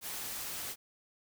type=noise; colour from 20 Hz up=white; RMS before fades=-40 dBFS; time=0.01-0.76 s; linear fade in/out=50 ms; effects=none